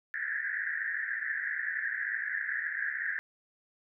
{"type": "band-pass noise", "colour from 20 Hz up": "pink", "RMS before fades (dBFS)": -34, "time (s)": [0.14, 3.19], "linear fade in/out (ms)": 0, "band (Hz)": [1600, 1900], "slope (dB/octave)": 96, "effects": []}